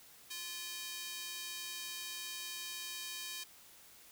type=tone with high-pass filter; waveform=square; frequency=347.6 Hz; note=F4; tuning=8 cents flat; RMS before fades=-44 dBFS; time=0.3-3.44 s; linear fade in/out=10 ms; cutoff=3300 Hz; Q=1; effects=white hiss -59 dBFS RMS until 4.11 s